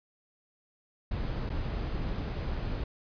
brown noise with dropouts, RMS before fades -33 dBFS, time 1.11-2.84 s, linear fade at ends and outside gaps 5 ms, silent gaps 1.493-1.5 s, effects resampled to 11025 Hz

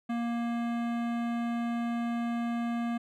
sine tone with hard clipping, 235.1 Hz, A#3, 15 cents sharp, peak -31 dBFS, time 0.09-2.98 s, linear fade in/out 10 ms, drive 17 dB, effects none

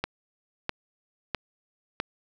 click train, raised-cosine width 0.3 ms, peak -11 dBFS, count 4, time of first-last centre 0.04-2.001 s, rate 1.53 Hz, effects none

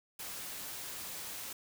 white noise, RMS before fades -43 dBFS, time 0.19-1.53 s, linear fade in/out 5 ms, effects none

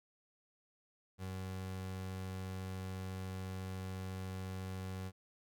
30% pulse tone, 94 Hz, F#2, 28 cents sharp, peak -38 dBFS, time 1.18-5.12 s, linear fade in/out 50 ms, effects none

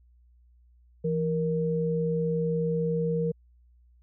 sine tone pair together, 166.4 / 468.2 Hz, E3 / A#4, +17 / +8 cents, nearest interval octave + tritone, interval 1791 cents, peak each -27 dBFS, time 1.04-3.32 s, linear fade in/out 10 ms, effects added 60 Hz sine -56 dBFS peak until 4.02 s

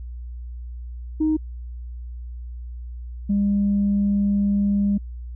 sine tone pair in turn, 311.1 / 201.7 Hz, D#4 / G3, 0 / +50 cents, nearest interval minor sixth, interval 750 cents, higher first, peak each -16 dBFS, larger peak neither, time 1.2-1.37 / 3.29-4.98 s, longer second, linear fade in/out 10 ms, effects tanh soft clip ceiling -13 dBFS + added 60 Hz sine -31 dBFS peak until 5.35 s

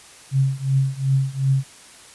sine tone with tremolo, 135 Hz, C#3, 45 cents flat, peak -13 dBFS, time 0.31-1.64 s, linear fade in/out 50 ms, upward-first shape triangle, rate 2.7 Hz, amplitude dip 95%, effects white hiss -45 dBFS RMS until 2.14 s + resampled to 24000 Hz

